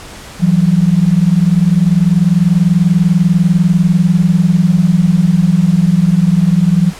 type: tone pair together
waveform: sine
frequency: 164.81 / 184.99 Hz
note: E3 / F#3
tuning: 0 / 0 cents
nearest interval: major second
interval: 200 cents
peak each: -10 dBFS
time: 0.39-6.93 s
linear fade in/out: 50 ms
effects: pink hiss -32 dBFS RMS until 6.99 s + low-pass 10000 Hz 12 dB/octave